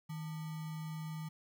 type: tone with sample-and-hold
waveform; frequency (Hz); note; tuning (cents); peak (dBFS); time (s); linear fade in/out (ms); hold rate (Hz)
sine; 157.6; D#3; +23; -39; 0.09-1.29; 10; 1050
effects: none